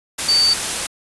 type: tone in noise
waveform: sine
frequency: 4581 Hz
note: D8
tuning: 44 cents flat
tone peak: -12 dBFS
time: 0.28-0.54 s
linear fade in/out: 10 ms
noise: white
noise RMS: -22 dBFS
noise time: 0.18-0.87 s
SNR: +7 dB
effects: resampled to 24000 Hz